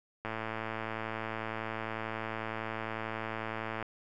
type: click train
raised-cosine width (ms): 0.5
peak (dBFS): -21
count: 398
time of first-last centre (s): 0.25-3.827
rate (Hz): 111
effects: none